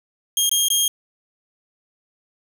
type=tone with dropouts; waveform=15% pulse; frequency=3233 Hz; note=G#7; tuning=47 cents flat; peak=-9 dBFS; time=0.37-0.88 s; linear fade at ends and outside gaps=2 ms; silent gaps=0.494-0.514 / 0.685-0.702 s; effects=none